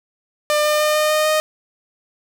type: tone with pitch steps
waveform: sawtooth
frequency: 599 / 602.8 / 606.7 / 610.5 / 614.4 / 618.3 Hz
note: D5 / D5 / D#5 / D#5 / D#5 / D#5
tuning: +34 / +45 / -44 / -33 / -22 / -11 cents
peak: -11 dBFS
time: 0.5-1.4 s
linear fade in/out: 0 ms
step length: 150 ms
effects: none